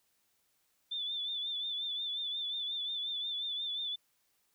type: tone with vibrato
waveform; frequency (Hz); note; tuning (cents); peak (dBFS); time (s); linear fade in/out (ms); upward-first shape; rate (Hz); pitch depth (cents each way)
sine; 3520; A7; 0; -34; 0.91-3.96; 10; triangle; 5.6; 66
effects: white hiss -75 dBFS RMS until 4.54 s